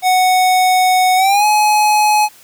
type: tone with pitch glide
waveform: square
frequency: 740 to 845.1 Hz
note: F#5 to G#5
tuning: 0 to +30 cents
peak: -10 dBFS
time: 0.02-2.29 s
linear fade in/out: 50 ms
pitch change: +230 cents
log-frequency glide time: 1.16-1.45 s
effects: white hiss -44 dBFS RMS until 2.43 s + high-pass 60 Hz 12 dB/octave